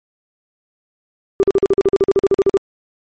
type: tone bursts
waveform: sine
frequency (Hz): 392.1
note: G4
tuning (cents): 0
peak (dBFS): -7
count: 16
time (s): 1.4-2.571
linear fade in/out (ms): 0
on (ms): 31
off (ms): 45
effects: tanh soft clip ceiling -5 dBFS + MP3 32 kbps